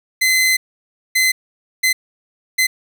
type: tone bursts at uneven times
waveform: sawtooth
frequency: 2047 Hz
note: C7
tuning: 38 cents flat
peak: -9 dBFS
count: 4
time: 0.21-0.57 / 1.15-1.32 / 1.83-1.93 / 2.58-2.67 s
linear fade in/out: 10 ms
effects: none